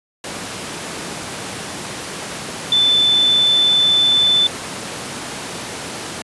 sine tone in noise, 3518 Hz, A7, 1 cent flat, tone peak -11 dBFS, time 2.72-4.47 s, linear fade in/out 2 ms, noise pink, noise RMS -27 dBFS, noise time 0.24-6.22 s, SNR +13 dB, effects high-pass 150 Hz 12 dB/octave + resampled to 24000 Hz

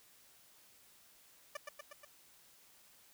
15% pulse tone with echo, 587.3 Hz, D5, in tune, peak -33 dBFS, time 1.55-1.57 s, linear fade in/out 5 ms, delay 120 ms, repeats 4, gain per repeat -3 dB, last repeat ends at 2.05 s, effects white hiss -64 dBFS RMS until 3.13 s

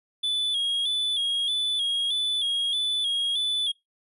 triangle tone with vibrato, 3381 Hz, G#7, 30 cents sharp, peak -22 dBFS, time 0.23-3.72 s, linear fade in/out 10 ms, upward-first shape square, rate 1.6 Hz, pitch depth 53 cents each way, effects noise-tail reverb RT60 0.2 s tail -26 dB re dry + resampled to 32000 Hz

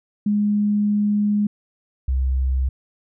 sine tone pair in turn, 207.3 / 65.3 Hz, G#3 / C2, -3 / -3 cents, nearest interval octave + minor sixth, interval 2000 cents, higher first, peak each -16 / -17 dBFS, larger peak first, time 0.26-1.47 / 2.08-2.69 s, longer first, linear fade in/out 5 ms, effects none

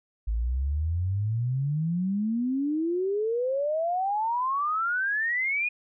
sine exponential sweep, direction up, 52.6 to 2489 Hz, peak -24 dBFS, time 0.27-5.69 s, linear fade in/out 10 ms, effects none

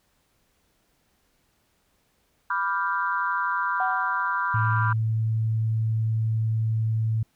sine chord, G dominant seventh, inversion first, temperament equal, 987.8 / 1174.7 / 1396.9 / 1568 Hz, B5 / D6 / F6 / G6, 0 / 0 / 0 / 0 cents, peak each -27 / -29 / -28 / -30 dBFS, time 2.5-4.93 s, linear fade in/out 5 ms
sine tone with exponential decay, 751 Hz, F#5, 26 cents sharp, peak -23 dBFS, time 3.8-4.72 s, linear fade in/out 2 ms, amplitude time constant 200 ms
sine tone, 111.1 Hz, A2, 17 cents sharp, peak -21 dBFS, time 4.54-7.23 s, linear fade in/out 5 ms
effects tanh soft clip ceiling -9 dBFS + pink hiss -68 dBFS RMS until 7.35 s

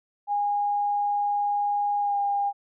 sine tone with pitch glide, 819 to 807.3 Hz, G#5 to G#5, -24 to -49 cents, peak -22 dBFS, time 0.27-2.53 s, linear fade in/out 50 ms, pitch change -25 cents, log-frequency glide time 2-2.18 s, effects none

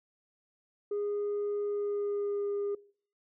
sine tone with pitch glide, 411.1 to 405.7 Hz, G#4 to G#4, -18 to -41 cents, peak -28 dBFS, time 0.91-2.75 s, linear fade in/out 5 ms, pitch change -23 cents, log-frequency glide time 1.63-2.48 s, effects noise-tail reverb RT60 0.5 s tail -23 dB re dry + tanh soft clip ceiling -28 dBFS

